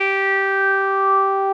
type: tone with low-pass filter sweep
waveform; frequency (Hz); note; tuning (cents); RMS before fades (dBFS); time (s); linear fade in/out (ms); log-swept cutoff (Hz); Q
sawtooth; 390.2; G4; -8; -18; 0-1.53; 10; 2400 to 920; 8.6
effects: none